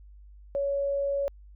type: tone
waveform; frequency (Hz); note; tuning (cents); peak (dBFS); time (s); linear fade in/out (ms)
sine; 560; C#5; +18; -25; 0.55-1.28; 0
effects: added 50 Hz sine -47 dBFS peak until 1.55 s